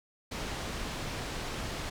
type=low-pass noise; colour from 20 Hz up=pink; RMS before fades=-37 dBFS; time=0.31-1.9 s; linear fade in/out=10 ms; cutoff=6400 Hz; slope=12 dB/octave; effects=none

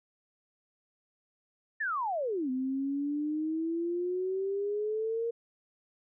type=exponential two-way sweep; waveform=sine; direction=down then up; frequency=1836 to 254.6 to 468.6 Hz; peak=-29 dBFS; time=1.8-5.31 s; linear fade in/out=10 ms; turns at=2.5 s; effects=none

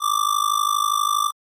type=tone with amplitude modulation; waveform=square; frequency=1174.7 Hz; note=D6; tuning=in tune; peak=-15 dBFS; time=0-1.32 s; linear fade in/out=50 ms; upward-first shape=sine; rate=52.4 Hz; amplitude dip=90%; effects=AAC 48 kbps

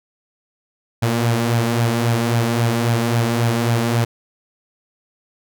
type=tone with flanger; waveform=sawtooth; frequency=117.1 Hz; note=A#2; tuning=8 cents sharp; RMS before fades=-18 dBFS; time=1.02-4.05 s; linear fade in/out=10 ms; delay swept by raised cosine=1.2 to 5.1 ms; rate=3.7 Hz; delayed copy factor=+0.5; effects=none

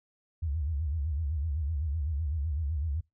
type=tone with vibrato; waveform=sine; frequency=75.7 Hz; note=D#2; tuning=47 cents flat; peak=-28 dBFS; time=0.42-3.01 s; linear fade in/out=10 ms; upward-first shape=sine; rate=7.9 Hz; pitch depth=180 cents each way; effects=noise-tail reverb RT60 0.2 s tail -24 dB re dry

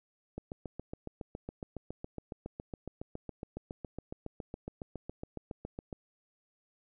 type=click train; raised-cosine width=2 ms; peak=-26 dBFS; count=41; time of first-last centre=0.38-5.928 s; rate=7.21 Hz; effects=none

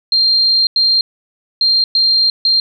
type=tone bursts at uneven times; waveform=sine; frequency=4186 Hz; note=C8; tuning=in tune; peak=-9 dBFS; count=5; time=0.12-0.67 / 0.76-1.01 / 1.61-1.84 / 1.95-2.3 / 2.45-2.6 s; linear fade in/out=2 ms; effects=none

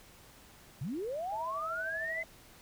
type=linear sweep; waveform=sine; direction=up; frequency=110.2 to 2061 Hz; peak=-34 dBFS; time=0.81-2.23 s; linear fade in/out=5 ms
type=tone with tremolo; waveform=sine; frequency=649 Hz; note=E5; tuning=27 cents flat; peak=-38 dBFS; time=1.32-2.24 s; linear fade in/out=2 ms; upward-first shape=triangle; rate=13 Hz; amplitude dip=65%
effects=pink hiss -57 dBFS RMS until 2.61 s

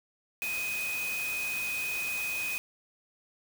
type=tone in noise; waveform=sine; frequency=2502 Hz; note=D#7; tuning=9 cents sharp; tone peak=-31 dBFS; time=0.42-2.58 s; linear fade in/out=0 ms; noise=white; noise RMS=-39 dBFS; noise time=0.42-2.58 s; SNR=+5 dB; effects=none

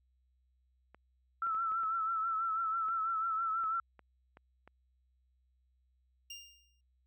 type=clicks; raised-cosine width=0.5 ms; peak=-39 dBFS; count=10; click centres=0.946 / 1.468 / 1.548 / 1.719 / 1.834 / 2.885 / 3.639 / 3.993 / 4.371 / 4.676 s
type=tone with vibrato; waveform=sine; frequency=1327 Hz; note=E6; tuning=11 cents sharp; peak=-31 dBFS; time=1.42-3.8 s; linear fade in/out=2 ms; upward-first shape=triangle; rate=6.1 Hz; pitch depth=59 cents each way
type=tone with exponential decay; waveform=25% pulse; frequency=2803 Hz; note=F7; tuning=6 cents sharp; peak=-38 dBFS; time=6.3-6.81 s; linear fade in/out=5 ms; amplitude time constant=110 ms
effects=added 63 Hz sine -70 dBFS peak until 7.06 s

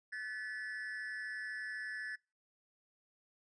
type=tone with amplitude modulation; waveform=triangle; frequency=1734 Hz; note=A6; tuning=26 cents flat; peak=-34 dBFS; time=0.12-2.16 s; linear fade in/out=10 ms; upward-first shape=sine; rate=216 Hz; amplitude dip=90%; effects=noise-tail reverb RT60 0.3 s tail -24 dB re dry + resampled to 22050 Hz

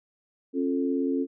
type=chord; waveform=sine; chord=Db augmented; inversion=none; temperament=equal with one note detuned; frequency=271.5 / 349.2 / 440 Hz; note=Db4 / F4 / A4; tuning=-36 / 0 / 0 cents; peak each=-25 / -31 / -31 dBFS; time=0.53-1.27 s; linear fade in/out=50 ms; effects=none

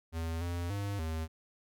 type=tone with pitch steps; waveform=square; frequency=82.1 / 86.7 / 100.7 / 80.1 Hz; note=E2 / F2 / G2 / E2; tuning=-6 / -12 / +47 / -49 cents; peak=-34 dBFS; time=0.12-1.28 s; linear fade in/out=50 ms; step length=290 ms; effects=none

